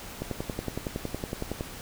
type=click train; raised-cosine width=2 ms; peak=-17 dBFS; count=16; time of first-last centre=0.22-1.609 s; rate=10.8 Hz; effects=pink hiss -42 dBFS RMS until 1.81 s